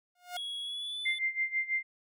sawtooth tone with exponential growth, 714 Hz, F5, 38 cents sharp, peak -29 dBFS, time 0.15-0.37 s, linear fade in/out 5 ms, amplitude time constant 46 ms
triangle tone with pitch glide, 3336 to 3490 Hz, G#7 to A7, +7 to -15 cents, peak -34 dBFS, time 0.36-1.19 s, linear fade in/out 10 ms, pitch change +78 cents, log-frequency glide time 0.61-0.98 s
sine tone with tremolo, 2093 Hz, C7, in tune, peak -26 dBFS, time 1.05-1.83 s, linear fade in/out 10 ms, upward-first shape sine, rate 6.1 Hz, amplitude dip 85%
effects none

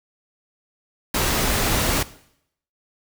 pink noise, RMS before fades -21 dBFS, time 1.14-2.03 s, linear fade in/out 5 ms, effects noise-tail reverb RT60 0.7 s tail -17 dB re dry

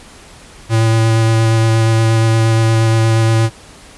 square tone with vibrato, 112.6 Hz, A2, 40 cents sharp, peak -10 dBFS, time 0.69-3.5 s, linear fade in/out 50 ms, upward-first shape square, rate 8.5 Hz, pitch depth 9 cents each way, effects pink hiss -39 dBFS RMS until 3.97 s + resampled to 24000 Hz

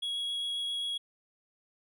triangle tone with vibrato, 3326 Hz, G#7, 2 cents sharp, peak -30 dBFS, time 0.02-0.98 s, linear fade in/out 10 ms, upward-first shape triangle, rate 7.5 Hz, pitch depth 8 cents each way, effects none

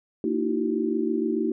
sine tone cluster, 230.4 / 305.9 / 332.3 / 380.2 Hz, A#3 / D#4 / E4 / F#4, -20 / -29 / +14 / +47 cents, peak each -28 dBFS, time 0.24-1.52 s, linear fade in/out 2 ms, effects none

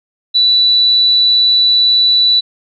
sine tone, 3959 Hz, B7, 3 cents sharp, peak -7 dBFS, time 0.34-2.41 s, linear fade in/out 20 ms, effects none

